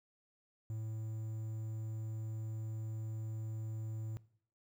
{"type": "tone with quantisation", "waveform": "triangle", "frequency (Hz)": 110, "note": "A2", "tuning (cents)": 0, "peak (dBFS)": -36, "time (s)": [0.7, 4.17], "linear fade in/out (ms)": 0, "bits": 11, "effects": ["noise-tail reverb RT60 0.6 s tail -20 dB re dry"]}